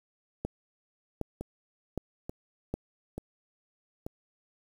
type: two click trains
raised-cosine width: 2 ms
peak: -18 / -23 dBFS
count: 4 / 4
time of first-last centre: 0.45-2.74 / 1.41-4.065 s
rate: 1.31 / 1.13 Hz
effects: 8-bit